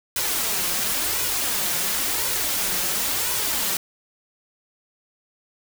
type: noise with flanger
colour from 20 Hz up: white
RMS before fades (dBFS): -24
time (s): 0.16-3.77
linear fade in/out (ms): 2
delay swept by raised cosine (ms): 2 to 5.7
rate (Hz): 0.95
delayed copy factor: +0.55
effects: none